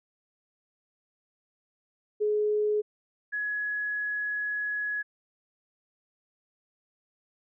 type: tone pair in turn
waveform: sine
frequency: 421.5 / 1683.1 Hz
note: G#4 / G#6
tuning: +26 / +23 cents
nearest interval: 2 octaves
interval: 2397 cents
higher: second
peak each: -23 / -28 dBFS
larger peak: first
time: 2.2-2.82 / 3.32-5.03 s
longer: second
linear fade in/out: 20 ms
effects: none